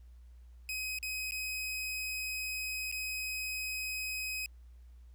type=tone with dropouts; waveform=sawtooth; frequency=2527 Hz; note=D#7; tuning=26 cents sharp; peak=-32 dBFS; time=0.69-4.46 s; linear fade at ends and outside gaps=1 ms; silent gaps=0.987-1.028 / 1.31-1.32 / 2.915-2.924 s; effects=added 60 Hz sine -51 dBFS peak until 5.14 s + pink hiss -75 dBFS RMS until 5.14 s